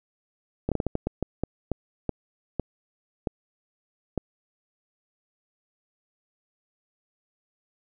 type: slowing click train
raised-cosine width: 2 ms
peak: -12 dBFS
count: 14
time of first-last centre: 0.69-4.177 s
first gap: 27 ms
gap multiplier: 1.34
effects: none